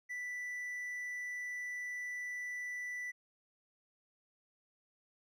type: tone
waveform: triangle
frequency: 1975.5 Hz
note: B6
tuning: in tune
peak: -37 dBFS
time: 0.09-3.12 s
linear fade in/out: 20 ms
effects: none